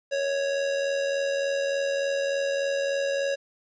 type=tone with amplitude modulation; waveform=square; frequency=554.4 Hz; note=C#5; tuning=in tune; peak=-23 dBFS; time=0.11-3.36 s; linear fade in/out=20 ms; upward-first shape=sine; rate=83.4 Hz; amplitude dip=45%; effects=resampled to 16000 Hz + 10-bit